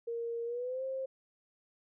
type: tone with pitch glide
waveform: sine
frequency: 466.2 to 529.4 Hz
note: A#4 to C5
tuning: 0 to +20 cents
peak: -34 dBFS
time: 0.07-1.06 s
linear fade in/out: 10 ms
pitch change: +220 cents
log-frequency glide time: 0.45-0.84 s
effects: none